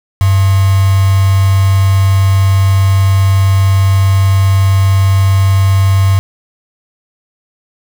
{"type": "tone with quantisation", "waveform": "sine", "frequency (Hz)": 96.8, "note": "G2", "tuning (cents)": -21, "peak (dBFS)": -6, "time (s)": [0.21, 6.19], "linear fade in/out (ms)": 0, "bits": 3, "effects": []}